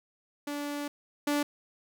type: tone pair in turn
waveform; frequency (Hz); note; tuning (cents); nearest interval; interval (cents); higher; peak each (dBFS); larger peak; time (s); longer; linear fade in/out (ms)
sawtooth; 289.8 / 291; D4 / D4; -23 / -16; unison; 7; second; -29 / -22; second; 0.47-0.88 / 1.27-1.43; first; 5
effects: none